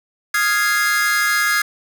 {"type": "chord", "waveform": "45% pulse", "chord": "F minor seventh", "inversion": "third", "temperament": "equal", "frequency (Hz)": [1244.5, 1396.9, 1661.2, 2093], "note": ["Eb6", "F6", "Ab6", "C7"], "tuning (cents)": [0, 0, 0, 0], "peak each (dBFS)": [-24, -23, -18, -22], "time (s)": [0.34, 1.62], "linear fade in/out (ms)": 5, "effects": []}